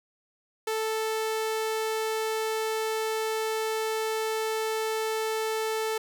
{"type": "tone", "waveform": "sawtooth", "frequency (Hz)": 440, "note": "A4", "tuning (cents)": 0, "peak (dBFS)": -23, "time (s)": [0.67, 5.98], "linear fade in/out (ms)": 5, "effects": []}